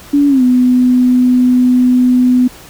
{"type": "tone with pitch glide", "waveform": "sine", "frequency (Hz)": [286, 250.4], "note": ["D4", "B3"], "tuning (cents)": [-46, 24], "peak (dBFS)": -6, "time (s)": [0.13, 2.48], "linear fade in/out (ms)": 10, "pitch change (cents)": -230, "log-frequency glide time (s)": [0.28, 0.43], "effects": ["pink hiss -36 dBFS RMS until 2.69 s"]}